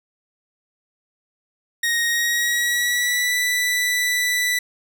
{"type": "tone with pitch glide", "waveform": "sawtooth", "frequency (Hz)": [1871, 1975.4], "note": ["A#6", "B6"], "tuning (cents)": [6, 0], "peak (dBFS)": -15, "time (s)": [1.83, 4.59], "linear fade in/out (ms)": 5, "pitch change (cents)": 94, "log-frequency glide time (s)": [2.06, 3.35], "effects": []}